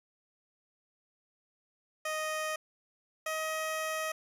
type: tone pair in turn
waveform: 15% pulse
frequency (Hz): 622.3 / 631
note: D#5 / D#5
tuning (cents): 0 / +24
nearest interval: unison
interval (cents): 24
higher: second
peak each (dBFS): -26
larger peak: neither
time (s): 2.05-2.56 / 3.26-4.12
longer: second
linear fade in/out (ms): 5
effects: resampled to 32000 Hz